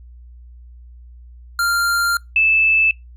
square / sine tone pair in turn, 1392 / 2628 Hz, F6 / E7, -6 / -6 cents, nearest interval major seventh, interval 1100 cents, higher second, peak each -16 / -11 dBFS, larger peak second, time 1.59-2.17 / 2.36-2.91 s, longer first, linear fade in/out 2 ms, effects noise-tail reverb RT60 0.2 s tail -24 dB re dry + added 60 Hz sine -38 dBFS peak until 3.16 s

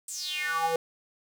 square tone with high-pass filter sweep, 164.81 Hz, E3, in tune, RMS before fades -30 dBFS, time 0.08-0.76 s, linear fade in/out 2 ms, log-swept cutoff 8500 to 510 Hz, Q 6.8, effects none

